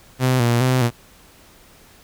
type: tone with vibrato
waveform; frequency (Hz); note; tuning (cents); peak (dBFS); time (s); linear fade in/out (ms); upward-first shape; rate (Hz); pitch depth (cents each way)
sawtooth; 123.6; B2; +2; -11; 0.19-0.91; 50; square; 2.4; 66
effects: pink hiss -49 dBFS RMS until 2.03 s